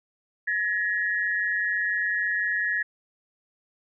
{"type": "tone pair together", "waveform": "sine", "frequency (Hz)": [1691, 1885], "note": ["G#6", "A#6"], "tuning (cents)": [31, 19], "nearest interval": "major second", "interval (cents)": 188, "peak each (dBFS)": -26, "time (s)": [0.47, 2.83], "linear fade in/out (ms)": 10, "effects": []}